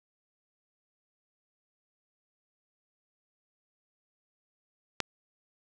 click, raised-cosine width 0.2 ms, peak -10 dBFS, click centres 5.003 s, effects none

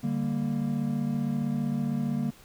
triangle chord, G minor, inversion second, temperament equal with one note detuned, 146.83 / 197.7 / 233.1 Hz, D3 / G3 / Bb3, 0 / +15 / 0 cents, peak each -29 / -30 / -27 dBFS, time 0.03-2.31 s, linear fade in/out 10 ms, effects pink hiss -54 dBFS RMS until 2.44 s

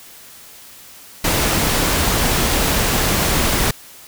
pink noise, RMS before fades -17 dBFS, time 1.24-3.71 s, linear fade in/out 5 ms, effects white hiss -41 dBFS RMS until 4.07 s

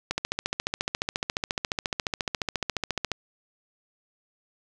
click train, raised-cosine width 0.2 ms, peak -9 dBFS, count 44, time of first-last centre 0.11-3.117 s, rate 14.3 Hz, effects none

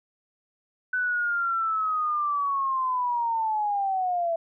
sine linear sweep, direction down, 1507 to 659.3 Hz, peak -23 dBFS, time 0.93-4.36 s, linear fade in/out 5 ms, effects none

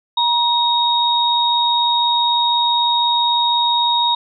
sine tone pair together, 950 / 3746 Hz, A#5 / A#7, +33 / +8 cents, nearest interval 2 octaves, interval 2375 cents, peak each -16 dBFS, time 0.17-4.15 s, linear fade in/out 5 ms, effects none

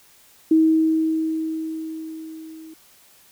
sine tone with level ramp, 319 Hz, D#4, 43 cents sharp, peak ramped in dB -11 to -38 dBFS, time 0.51-2.74 s, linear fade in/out 5 ms, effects white hiss -53 dBFS RMS until 3.31 s

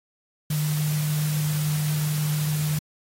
sine tone in noise, 151.2 Hz, D#3, 49 cents flat, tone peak -22 dBFS, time 0.5-2.79 s, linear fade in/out 5 ms, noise white, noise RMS -34 dBFS, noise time 0.5-2.79 s, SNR +9 dB, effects AAC 48 kbps

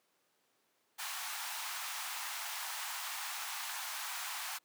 pink high-pass noise, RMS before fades -41 dBFS, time 0.98-4.59 s, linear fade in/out 20 ms, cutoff 780 Hz, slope 48 dB/octave, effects pink hiss -75 dBFS RMS until 4.64 s + high-pass 300 Hz 12 dB/octave

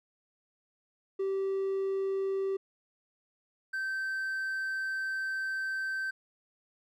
triangle tone pair in turn, 387.9 / 1551.6 Hz, G4 / G6, -18 / -18 cents, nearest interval 2 octaves, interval 2400 cents, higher second, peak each -26 / -29 dBFS, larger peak first, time 1.19-2.57 / 3.73-6.11 s, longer second, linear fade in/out 10 ms, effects tanh soft clip ceiling -22 dBFS

